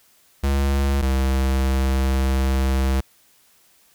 square tone pair in turn, 69 / 66.32 Hz, C#2 / C2, -7 / +24 cents, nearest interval minor second, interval 69 cents, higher first, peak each -18 dBFS, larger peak neither, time 0.43-1.02 / 1.02-3.01 s, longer second, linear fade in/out 10 ms, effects white hiss -57 dBFS RMS until 3.94 s

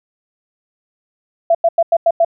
sine tone bursts, 671 Hz, E5, 31 cents sharp, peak -8 dBFS, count 6, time 1.5-2.248 s, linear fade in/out 5 ms, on 48 ms, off 92 ms, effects none

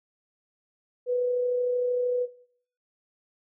sine tone with amplitude modulation, 493.9 Hz, B4, in tune, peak -21 dBFS, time 1.06-2.28 s, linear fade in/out 50 ms, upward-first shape sine, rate 33.1 Hz, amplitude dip 25%, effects noise-tail reverb RT60 0.6 s tail -18 dB re dry

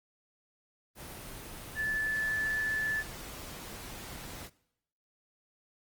sine tone in noise, 1741 Hz, A6, 19 cents flat, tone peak -29 dBFS, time 1.75-3.04 s, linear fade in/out 50 ms, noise pink, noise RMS -44 dBFS, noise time 0.95-4.5 s, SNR +12 dB, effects noise-tail reverb RT60 0.8 s tail -21 dB re dry + Opus 24 kbps

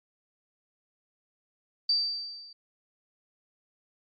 sine tone with level ramp, 4649 Hz, D8, 18 cents flat, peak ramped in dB -20 to -47 dBFS, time 1.89-2.53 s, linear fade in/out 5 ms, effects MP3 48 kbps

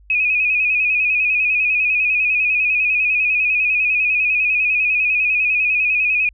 sine tone with vibrato, 2500 Hz, D#7, 8 cents sharp, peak -14 dBFS, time 0.1-6.29 s, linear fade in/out 2 ms, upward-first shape square, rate 10 Hz, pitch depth 39 cents each way, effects added 50 Hz sine -45 dBFS peak until 6.33 s

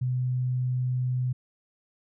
sine tone, 126.4 Hz, B2, 41 cents sharp, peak -24 dBFS, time 0.01-1.33 s, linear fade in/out 10 ms, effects none

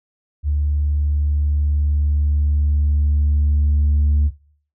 sine tone with level ramp, 73.42 Hz, D2, in tune, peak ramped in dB -15 to -10 dBFS, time 0.43-4.31 s, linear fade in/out 50 ms, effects noise-tail reverb RT60 0.5 s tail -20 dB re dry + tanh soft clip ceiling -11 dBFS

